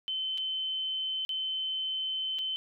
sine tone with dropouts, 3067 Hz, G7, 38 cents flat, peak -30 dBFS, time 0.08-2.56 s, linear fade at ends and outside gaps 0 ms, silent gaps 0.376-0.381 / 1.25-1.292 / 2.386-2.39 s, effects none

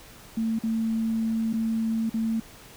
sine tone with dropouts, 224.2 Hz, A3, 33 cents sharp, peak -23 dBFS, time 0.37-2.4 s, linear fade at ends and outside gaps 5 ms, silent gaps 0.589-0.635 / 1.529-1.537 / 2.096-2.14 s, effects pink hiss -48 dBFS RMS until 2.76 s

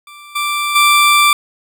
20% pulse tone with level steps, 1174.7 Hz, D6, in tune, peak -30 / -11 / -3 dBFS, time 0.07-1.33 s, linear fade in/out 2 ms, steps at 0.35 / 0.75 s, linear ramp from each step 10 ms, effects none

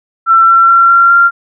sine tone with pitch steps, 1344 / 1354.1 / 1364.3 / 1374.6 / 1385 Hz, E6 / E6 / F6 / F6 / F6, +33 / +46 / -41 / -28 / -15 cents, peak -3 dBFS, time 0.26-1.31 s, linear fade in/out 50 ms, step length 210 ms, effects none

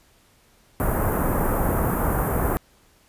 pink band-stop noise, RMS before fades -22 dBFS, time 0.8-2.57 s, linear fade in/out 0 ms, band 1400 to 13000 Hz, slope 24 dB/octave, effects pink hiss -58 dBFS RMS until 3.08 s + resampled to 32000 Hz

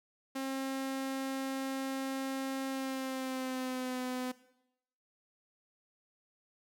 sawtooth tone with pitch glide, 267.8 to 253.1 Hz, C4 to B3, +40 to +43 cents, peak -31 dBFS, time 0.35-4.32 s, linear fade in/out 10 ms, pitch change -97 cents, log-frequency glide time 2.69-4 s, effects noise-tail reverb RT60 0.8 s tail -17 dB re dry

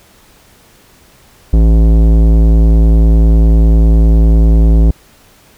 sine tone with tanh clipping, 55 Hz, A1, in tune, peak -6 dBFS, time 1.53-4.91 s, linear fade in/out 5 ms, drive 16 dB, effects pink hiss -45 dBFS RMS until 5.57 s

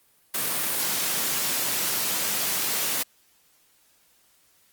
white high-pass noise, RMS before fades -26 dBFS, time 0.34-3.03 s, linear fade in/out 5 ms, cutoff 110 Hz, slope 48 dB/octave, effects white hiss -62 dBFS RMS until 4.72 s + Opus 32 kbps

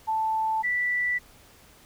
sine tone pair in turn, 880 / 1967.6 Hz, A5 / B6, 0 / -7 cents, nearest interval octave + major second, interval 1393 cents, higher second, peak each -23 dBFS, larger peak neither, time 0.07-0.63 / 0.63-1.19 s, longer neither, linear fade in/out 20 ms, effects pink hiss -54 dBFS RMS until 1.85 s

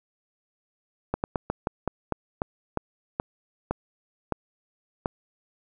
slowing click train, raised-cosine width 1 ms, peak -11 dBFS, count 13, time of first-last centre 1.14-5.058 s, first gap 99 ms, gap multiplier 1.2, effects none

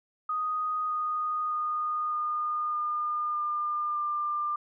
sine tone with pitch steps, 1244.5 / 1235.9 / 1227.4 / 1218.9 / 1210.5 / 1202.1 / 1193.8 Hz, D#6 / D#6 / D#6 / D#6 / D#6 / D6 / D6, 0 / -12 / -24 / -36 / -48 / +40 / +28 cents, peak -27 dBFS, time 0.29-4.56 s, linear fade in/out 5 ms, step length 610 ms, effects none

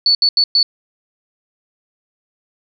sine tone bursts at uneven times, 4458 Hz, C#8, 9 cents sharp, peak -9 dBFS, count 4, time 0.06-0.15 / 0.22-0.29 / 0.37-0.44 / 0.55-0.63 s, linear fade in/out 2 ms, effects none

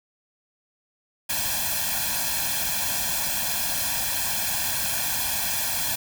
white noise with comb filter, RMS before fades -26 dBFS, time 1.29-5.96 s, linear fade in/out 10 ms, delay 1.2 ms, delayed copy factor +1, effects none

